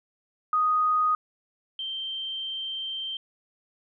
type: tone pair in turn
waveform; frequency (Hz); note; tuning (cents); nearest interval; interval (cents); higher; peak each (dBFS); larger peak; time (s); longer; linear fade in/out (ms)
sine; 1244.5 / 3136; D#6 / G7; 0 / 0; octave + major third; 1600; second; -20 / -30; first; 0.53-1.15 / 1.79-3.17; second; 2
effects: none